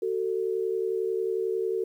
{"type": "tone pair together", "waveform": "sine", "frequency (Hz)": [375.9, 447], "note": ["F#4", "A4"], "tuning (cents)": [27, 27], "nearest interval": "minor third", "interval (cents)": 300, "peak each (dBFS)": -28, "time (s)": [0.02, 1.84], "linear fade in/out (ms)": 5, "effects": ["10-bit"]}